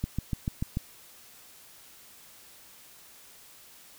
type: click train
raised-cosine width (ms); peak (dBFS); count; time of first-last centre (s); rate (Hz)
5; -16; 6; 0.04-0.771; 6.84
effects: white hiss -53 dBFS RMS until 3.98 s